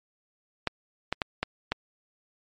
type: clicks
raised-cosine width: 0.3 ms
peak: -10 dBFS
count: 5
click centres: 0.673 / 1.126 / 1.218 / 1.43 / 1.72 s
effects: MP3 48 kbps